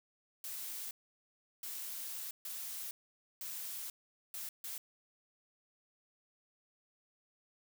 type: noise bursts at uneven times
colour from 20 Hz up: blue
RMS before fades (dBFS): -43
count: 6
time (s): 0.44-0.91 / 1.63-2.31 / 2.45-2.91 / 3.41-3.9 / 4.34-4.49 / 4.64-4.78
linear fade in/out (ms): 2
effects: none